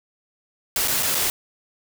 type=noise with dropouts; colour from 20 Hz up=white; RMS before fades=-22 dBFS; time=0.76-1.3 s; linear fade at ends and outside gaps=1 ms; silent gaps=0.876-0.881 / 1.026-1.03 / 1.147-1.151 s; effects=none